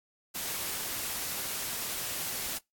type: noise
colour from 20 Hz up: white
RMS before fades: -35 dBFS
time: 0.34-2.59 s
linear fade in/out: 20 ms
effects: noise-tail reverb RT60 0.2 s tail -26 dB re dry + AAC 64 kbps